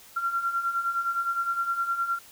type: beating tone pair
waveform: sine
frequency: 1367 / 1376.7 Hz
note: F6 / F6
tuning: -37 / -25 cents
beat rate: 9.7 Hz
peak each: -32 / -26 dBFS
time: 0.16-2.19 s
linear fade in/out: 10 ms
effects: white hiss -51 dBFS RMS until 2.31 s